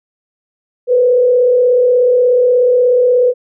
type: tone with frequency modulation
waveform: sine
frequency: 495.6 Hz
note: B4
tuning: 6 cents sharp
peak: -7 dBFS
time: 0.87-3.34 s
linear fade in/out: 50 ms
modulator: 36.6 Hz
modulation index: 0.47
effects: none